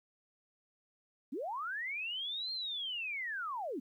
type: linear two-way sweep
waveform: sine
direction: up then down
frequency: 221.4 to 4234 to 221.4 Hz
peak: -36 dBFS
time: 1.32-3.8 s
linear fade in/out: 10 ms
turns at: 2.52 s
effects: 12-bit